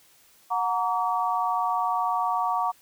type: tone cluster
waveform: sine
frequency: 731 / 929 / 1143 Hz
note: F#5 / A#5 / D6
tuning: -21 / -6 / -47 cents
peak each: -27 dBFS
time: 0.5-2.72 s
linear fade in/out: 20 ms
effects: white hiss -58 dBFS RMS until 2.81 s